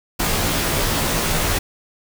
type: noise with comb filter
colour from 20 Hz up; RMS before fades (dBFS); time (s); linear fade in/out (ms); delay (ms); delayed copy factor
pink; -20; 0.19-1.59; 10; 16; -0.9
effects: none